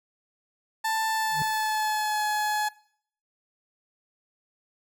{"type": "tone with pitch glide", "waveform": "30% pulse", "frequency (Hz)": [885, 847], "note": ["A5", "G#5"], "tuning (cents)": [10, 34], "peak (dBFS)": -22, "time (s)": [0.84, 2.69], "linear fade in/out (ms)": 10, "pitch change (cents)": -76, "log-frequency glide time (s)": [1.09, 2.24]}
{"type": "tone with exponential growth", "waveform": "triangle", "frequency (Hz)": 149.2, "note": "D3", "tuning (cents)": 28, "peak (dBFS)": -25, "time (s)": [1.26, 1.42], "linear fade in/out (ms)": 0, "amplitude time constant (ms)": 33}
{"effects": ["noise-tail reverb RT60 0.6 s tail -21 dB re dry"]}